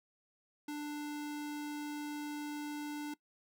square tone, 295.5 Hz, D4, 11 cents sharp, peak -39 dBFS, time 0.68-3.14 s, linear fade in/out 5 ms, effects noise-tail reverb RT60 0.1 s tail -20 dB re dry

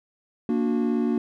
triangle chord, Bb augmented, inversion none, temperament just, 233.1 / 291.4 / 364.2 Hz, Bb3 / D4 / F#4, 0 / -13 / -27 cents, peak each -21 / -25 / -26 dBFS, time 0.49-1.18 s, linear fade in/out 2 ms, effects none

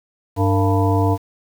harmonic tone with a mistuned harmonic, 98.4 Hz, G2, 7 cents sharp, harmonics 1 / 3 / 5 / 7 / 9 / 10, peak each -16 / -21 / -23 / -24 / -26 / -26 dBFS, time 0.36-1.18 s, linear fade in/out 50 ms, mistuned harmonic 5, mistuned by -120 cents, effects 7-bit

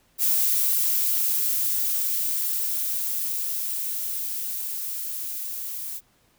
violet noise with level ramp, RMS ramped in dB -21 to -33 dBFS, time 0.18-6.01 s, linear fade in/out 50 ms, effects pink hiss -63 dBFS RMS until 6.38 s

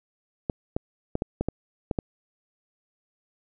clicks, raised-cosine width 2 ms, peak -12 dBFS, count 8, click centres 0.498 / 0.765 / 1.154 / 1.221 / 1.41 / 1.486 / 1.912 / 1.988 s, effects none

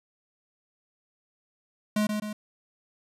square tone with echo, 211.3 Hz, G#3, 30 cents sharp, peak -23 dBFS, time 1.96-2.07 s, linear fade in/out 5 ms, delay 130 ms, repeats 2, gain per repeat -5 dB, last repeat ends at 2.33 s, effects resampled to 32000 Hz + 9-bit

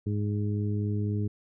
harmonic tone, 103.83 Hz, G#2, in tune, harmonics 1 / 2 / 3 / 4, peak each -27 / -33 / -37 / -39 dBFS, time 0.06-1.28 s, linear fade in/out 10 ms, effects none

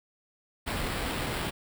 pink noise with sample-and-hold, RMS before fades -32 dBFS, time 0.66-1.51 s, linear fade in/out 20 ms, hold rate 6300 Hz, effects none

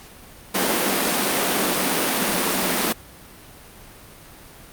pink high-pass noise, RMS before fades -21 dBFS, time 0.54-2.93 s, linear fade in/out 10 ms, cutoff 180 Hz, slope 48 dB/octave, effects pink hiss -44 dBFS RMS until 4.72 s + Opus 48 kbps

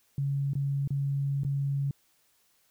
sine tone with dropouts, 139.5 Hz, C#3, 11 cents sharp, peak -26 dBFS, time 0.18-1.91 s, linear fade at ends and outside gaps 2 ms, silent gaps 0.534-0.553 / 0.876-0.905 / 1.435-1.448 s, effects white hiss -68 dBFS RMS until 2.7 s

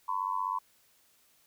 sine tone with amplitude modulation, 1011 Hz, B5, 40 cents sharp, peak -25 dBFS, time 0.08-0.59 s, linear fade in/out 10 ms, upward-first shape sine, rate 95.8 Hz, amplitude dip 100%, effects white hiss -66 dBFS RMS until 1.46 s

